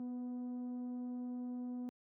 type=tone with frequency modulation; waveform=sine; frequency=246.9 Hz; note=B3; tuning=in tune; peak=-36 dBFS; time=0-1.89 s; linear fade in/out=0 ms; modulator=252 Hz; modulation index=0.22; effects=tanh soft clip ceiling -38 dBFS + high-pass 150 Hz 12 dB/octave